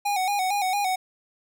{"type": "tone with vibrato", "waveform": "square", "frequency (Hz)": 780, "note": "G5", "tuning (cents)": -9, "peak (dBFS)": -23, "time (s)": [0.05, 0.96], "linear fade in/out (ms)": 10, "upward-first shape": "square", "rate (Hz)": 4.4, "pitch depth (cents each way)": 79, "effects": []}